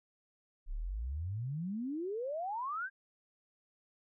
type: exponential sweep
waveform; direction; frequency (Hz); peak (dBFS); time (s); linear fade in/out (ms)
sine; up; 30.87 to 1636; -35; 0.66-2.9; 50
effects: none

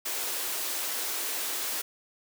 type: high-pass noise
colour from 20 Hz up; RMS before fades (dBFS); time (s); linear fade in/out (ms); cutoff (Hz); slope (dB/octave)
white; -32; 0.05-1.82; 10; 270; 48
effects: none

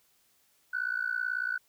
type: tone with amplitude modulation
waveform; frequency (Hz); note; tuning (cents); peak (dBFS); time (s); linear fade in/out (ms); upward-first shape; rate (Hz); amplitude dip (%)
sine; 1490; F#6; +12; -24; 0.73-1.58; 10; sine; 58.2; 95
effects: tanh soft clip ceiling -22 dBFS + white hiss -68 dBFS RMS until 1.68 s

